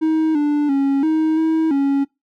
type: tone with pitch steps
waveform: triangle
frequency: 316.5 / 293.9 / 275.6 / 315.4 / 320.3 / 277.6 Hz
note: D#4 / D4 / C#4 / D#4 / E4 / C#4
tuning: +30 / +1 / -10 / +24 / -50 / +3 cents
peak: -12 dBFS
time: 0.01-2.05 s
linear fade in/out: 20 ms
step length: 340 ms
effects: noise-tail reverb RT60 0.2 s tail -22 dB re dry